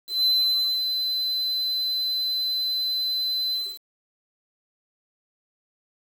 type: tone with ADSR envelope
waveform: triangle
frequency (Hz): 4045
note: B7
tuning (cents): +41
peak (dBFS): -16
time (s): 0.07-3.8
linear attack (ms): 180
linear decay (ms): 560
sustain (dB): -6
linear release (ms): 260
effects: 7-bit